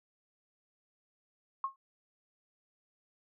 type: tone with exponential decay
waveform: sine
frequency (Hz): 1080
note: C#6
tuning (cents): -45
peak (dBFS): -27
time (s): 1.64-1.76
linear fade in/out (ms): 2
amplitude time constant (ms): 24
effects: none